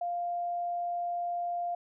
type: tone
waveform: sine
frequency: 698.5 Hz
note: F5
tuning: in tune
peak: -30 dBFS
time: 0.01-1.75 s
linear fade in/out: 5 ms
effects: none